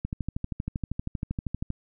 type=click train; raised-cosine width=5 ms; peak=-17 dBFS; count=22; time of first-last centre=0.05-1.704 s; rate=12.7 Hz; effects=none